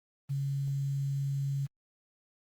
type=tone with quantisation; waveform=sine; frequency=138.59 Hz; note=C#3; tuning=in tune; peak=-29 dBFS; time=0.29-1.67 s; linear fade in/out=20 ms; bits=9; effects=Opus 32 kbps